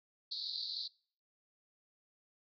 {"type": "band-pass noise", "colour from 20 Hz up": "white", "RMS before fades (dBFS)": -41, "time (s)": [0.31, 0.88], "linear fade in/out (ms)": 10, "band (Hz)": [3900, 4600], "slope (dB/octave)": 96, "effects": ["noise-tail reverb RT60 0.5 s tail -25 dB re dry"]}